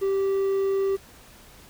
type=tone with quantisation; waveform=triangle; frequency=390 Hz; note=G4; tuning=9 cents flat; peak=-19 dBFS; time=0.01-0.97 s; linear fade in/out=20 ms; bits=8; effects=pink hiss -50 dBFS RMS until 1.69 s